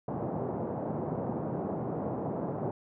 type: band-pass noise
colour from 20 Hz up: pink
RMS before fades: -34 dBFS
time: 0.08-2.71 s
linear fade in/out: 2 ms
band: 120 to 840 Hz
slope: 24 dB/octave
effects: none